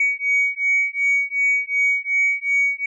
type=beating tone pair; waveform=sine; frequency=2249 / 2251.7 Hz; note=C#7 / C#7; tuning=+24 / +27 cents; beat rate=2.7 Hz; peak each=-19 dBFS; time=0-2.86 s; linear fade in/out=5 ms; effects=tanh soft clip ceiling -11 dBFS